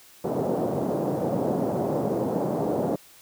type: band-pass noise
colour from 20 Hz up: white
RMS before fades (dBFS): -26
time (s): 0.24-2.96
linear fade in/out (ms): 5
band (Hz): 130 to 640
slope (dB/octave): 24
effects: white hiss -52 dBFS RMS until 3.21 s